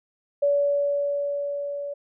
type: tone with level ramp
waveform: sine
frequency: 571 Hz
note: D5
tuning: 49 cents flat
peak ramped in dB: -17 to -29 dBFS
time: 0.42-1.94 s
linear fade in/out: 10 ms
effects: none